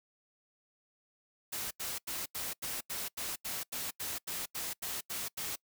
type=noise bursts; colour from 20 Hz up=white; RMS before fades=-38 dBFS; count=15; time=1.52-5.56 s; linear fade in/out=10 ms; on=190 ms; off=85 ms; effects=noise-tail reverb RT60 0.1 s tail -25 dB re dry